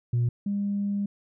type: tone pair in turn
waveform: sine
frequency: 120 / 201.8 Hz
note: B2 / G#3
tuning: -49 / -49 cents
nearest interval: major sixth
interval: 900 cents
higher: second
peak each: -19 / -24 dBFS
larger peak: first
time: 0.13-0.29 / 0.46-1.06 s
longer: second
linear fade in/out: 5 ms
effects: tanh soft clip ceiling -19 dBFS